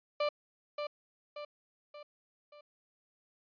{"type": "tone with echo", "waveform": "35% pulse", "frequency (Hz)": 590, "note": "D5", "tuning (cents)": 8, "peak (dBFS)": -27, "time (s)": [0.2, 0.29], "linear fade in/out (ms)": 5, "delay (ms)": 580, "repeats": 4, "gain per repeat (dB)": -6, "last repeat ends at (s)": 2.61, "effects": ["resampled to 11025 Hz"]}